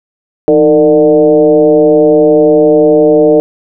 sine tone with frequency modulation, 455.6 Hz, A#4, 40 cents flat, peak -3 dBFS, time 0.48-3.4 s, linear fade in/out 0 ms, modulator 143 Hz, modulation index 1.1, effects none

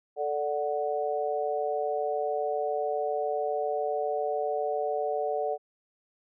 sine chord, D major, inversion second, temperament equal, 440 / 587.3 / 740 Hz, A4 / D5 / F#5, 0 / 0 / 0 cents, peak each -31 dBFS, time 0.16-5.58 s, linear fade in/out 50 ms, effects none

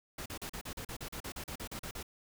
pink noise bursts, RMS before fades -42 dBFS, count 16, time 0.18-2.029 s, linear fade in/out 5 ms, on 79 ms, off 39 ms, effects none

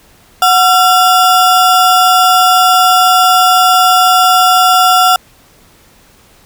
square ring-modulated tone, 1049 Hz, C6, 4 cents sharp, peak -3 dBFS, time 0.42-5.16 s, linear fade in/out 2 ms, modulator 312 Hz, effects pink hiss -45 dBFS RMS until 6.45 s

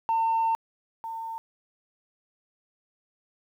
sine tone pair in turn, 904 / 904 Hz, A5 / A5, +47 / +47 cents, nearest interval unison, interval 0 cents, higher neither, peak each -20 / -32 dBFS, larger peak first, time 0.09-0.55 / 1.04-1.38 s, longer first, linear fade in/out 0 ms, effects tanh soft clip ceiling -19 dBFS + 10-bit

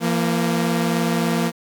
sawtooth tone pair together, 169.9 / 232.9 Hz, F3 / A#3, -47 / -1 cents, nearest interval perfect fourth, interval 546 cents, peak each -17 dBFS, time 0-1.52 s, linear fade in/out 50 ms, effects 8-bit

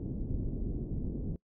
pink low-pass noise, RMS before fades -35 dBFS, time 0-1.36 s, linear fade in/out 2 ms, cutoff 350 Hz, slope 24 dB/octave, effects noise-tail reverb RT60 0.1 s tail -23 dB re dry

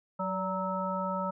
harmonic tone with a mistuned harmonic, 186.1 Hz, F#3, 10 cents sharp, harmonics 1 / 3 / 5 / 7, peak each -35 / -35 / -35 / -35 dBFS, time 0.19-1.31 s, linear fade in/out 10 ms, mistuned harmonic 3, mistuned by +51 cents, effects none

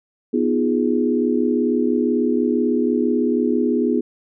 sine chord, F half-diminished seventh, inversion second, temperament equal, 246.9 / 311.1 / 349.2 / 415.3 Hz, Cb4 / Eb4 / F4 / Ab4, 0 / 0 / 0 / 0 cents, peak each -19 / -23 / -23 / -22 dBFS, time 0.33-4.01 s, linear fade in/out 10 ms, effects none

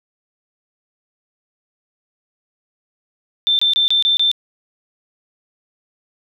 sine tone bursts, 3561 Hz, A7, 20 cents sharp, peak -12 dBFS, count 6, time 3.47-4.315 s, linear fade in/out 0 ms, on 120 ms, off 25 ms, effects none

